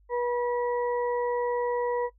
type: harmonic tone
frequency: 484.8 Hz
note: B4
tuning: 32 cents flat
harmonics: 1 / 2 / 4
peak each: -26 / -31 / -42 dBFS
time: 0.09-2.1 s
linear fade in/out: 50 ms
effects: noise-tail reverb RT60 0.1 s tail -19 dB re dry + added 50 Hz sine -57 dBFS peak until 2.18 s